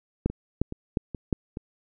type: two click trains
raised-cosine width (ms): 3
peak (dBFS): -20 / -10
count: 4 / 4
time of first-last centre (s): 0.3-1.571 / 0.26-1.328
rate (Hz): 2.36 / 2.81
effects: none